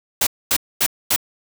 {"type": "noise bursts", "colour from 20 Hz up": "white", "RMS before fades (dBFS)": -17, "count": 4, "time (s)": [0.21, 1.162], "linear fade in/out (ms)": 5, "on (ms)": 58, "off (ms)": 240, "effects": []}